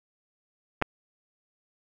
clicks, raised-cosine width 0.5 ms, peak -17 / -8 dBFS, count 2, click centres 0.816 / 0.823 s, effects none

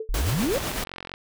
sine tone with exponential decay, 440 Hz, A4, in tune, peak -25 dBFS, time 0-0.12 s, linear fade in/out 5 ms, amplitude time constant 25 ms
sine exponential sweep, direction up, 30.87 to 597 Hz, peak -22 dBFS, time 0.09-0.58 s, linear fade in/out 0 ms
pink noise with tremolo, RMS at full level -28 dBFS, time 0.14-0.84 s, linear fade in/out 2 ms, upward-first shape sine, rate 8 Hz, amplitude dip 40%
click train, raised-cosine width 0.3 ms, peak -19 dBFS, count 27, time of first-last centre 0.56-1.139 s, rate 44.9 Hz
effects none

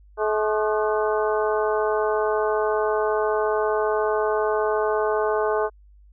harmonic tone with a mistuned harmonic, 214.6 Hz, A3, 43 cents flat, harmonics 2 / 3 / 4 / 5 / 6 / 7, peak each -22 / -26 / -28 / -30 / -32 / -33 dBFS, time 0.17-5.7 s, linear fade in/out 50 ms, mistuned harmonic 6, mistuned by -100 cents, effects added 50 Hz sine -48 dBFS peak until 6.12 s

